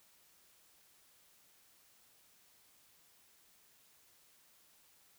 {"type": "silence", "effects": ["white hiss -67 dBFS RMS until 5.18 s"]}